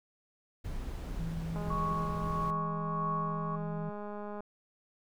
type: noise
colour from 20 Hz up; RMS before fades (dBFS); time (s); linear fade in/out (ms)
brown; -39; 0.64-2.51; 10
type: tone with pitch glide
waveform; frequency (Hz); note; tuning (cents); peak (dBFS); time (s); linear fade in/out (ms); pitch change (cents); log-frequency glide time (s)
sine; 164.1 to 162.87; E3 to E3; -8 to -21; -35; 1.19-3.9; 10; -13; 1.33-3.72
type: click train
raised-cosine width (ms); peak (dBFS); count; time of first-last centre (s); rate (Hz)
1; -29; 590; 1.56-4.405; 207
type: tone with tremolo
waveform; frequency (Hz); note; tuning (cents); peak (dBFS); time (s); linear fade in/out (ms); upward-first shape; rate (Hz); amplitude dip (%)
sine; 1108.7; C#6; 0; -31; 1.7-3.56; 5; sine; 1.6; 55
effects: none